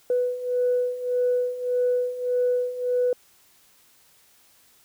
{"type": "beating tone pair", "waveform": "sine", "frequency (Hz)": [493.9, 495.6], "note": ["B4", "B4"], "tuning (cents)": [0, 6], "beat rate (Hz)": 1.7, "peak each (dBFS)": [-26, -22], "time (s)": [0.1, 3.13], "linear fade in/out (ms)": 2, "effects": ["tanh soft clip ceiling -14 dBFS", "white hiss -58 dBFS RMS until 4.84 s"]}